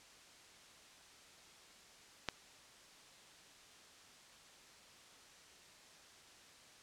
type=click; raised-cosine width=0.2 ms; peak=-18 dBFS; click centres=2.287 s; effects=white hiss -60 dBFS RMS until 6.82 s + low-pass 7000 Hz 12 dB/octave